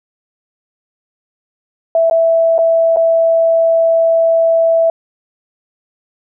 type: tone with dropouts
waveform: sine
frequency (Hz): 659.3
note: E5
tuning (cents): 0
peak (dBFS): -8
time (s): 1.95-4.9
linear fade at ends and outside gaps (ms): 2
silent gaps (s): 2.099-2.11 / 2.581-2.588 / 2.962-2.969
effects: none